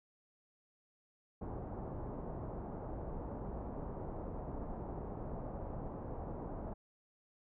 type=low-pass noise; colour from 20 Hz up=pink; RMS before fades=-43 dBFS; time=1.41-6.74 s; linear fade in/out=10 ms; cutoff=910 Hz; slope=24 dB/octave; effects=none